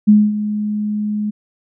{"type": "tone with ADSR envelope", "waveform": "sine", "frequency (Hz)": 210.1, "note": "G#3", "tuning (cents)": 20, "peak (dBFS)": -4, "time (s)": [0.07, 1.31], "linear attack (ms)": 19, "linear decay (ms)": 230, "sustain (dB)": -13, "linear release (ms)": 16, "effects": []}